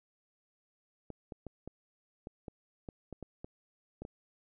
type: clicks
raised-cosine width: 2 ms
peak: -29 dBFS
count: 12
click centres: 1.103 / 1.322 / 1.467 / 1.676 / 2.271 / 2.482 / 2.888 / 3.127 / 3.227 / 3.445 / 4.02 / 4.051 s
effects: none